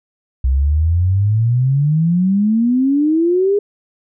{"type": "exponential sweep", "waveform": "sine", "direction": "up", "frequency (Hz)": [63, 415.3], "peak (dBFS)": -11, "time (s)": [0.44, 3.59], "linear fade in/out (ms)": 5, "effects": []}